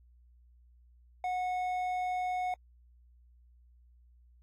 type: tone with hard clipping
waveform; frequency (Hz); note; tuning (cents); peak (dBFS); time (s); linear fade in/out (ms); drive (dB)
sine; 731; F#5; -21; -32; 1.24-2.54; 2; 6
effects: added 60 Hz sine -58 dBFS peak until 4.42 s + AAC 64 kbps